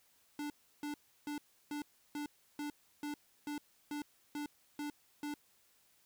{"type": "tone bursts", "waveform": "square", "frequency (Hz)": 293.7, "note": "D4", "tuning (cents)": 0, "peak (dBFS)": -39, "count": 12, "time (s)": [0.39, 5.34], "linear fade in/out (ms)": 2, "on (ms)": 110, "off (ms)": 330, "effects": ["white hiss -70 dBFS RMS until 6.05 s"]}